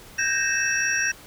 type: tone cluster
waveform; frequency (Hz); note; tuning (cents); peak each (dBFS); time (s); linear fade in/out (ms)
sine; 1548 / 1612 / 1848 / 2624 / 5670; G6 / G6 / A#6 / E7 / F8; -22 / +48 / -16 / -9 / +25; -27; 0.18-1.12; 10
effects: tanh soft clip ceiling -10 dBFS + pink hiss -46 dBFS RMS until 1.26 s